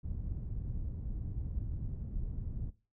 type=low-pass noise; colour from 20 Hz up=pink; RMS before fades=-38 dBFS; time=0.03-2.71 s; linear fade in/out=20 ms; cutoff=120 Hz; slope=12 dB/octave; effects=noise-tail reverb RT60 0.3 s tail -17 dB re dry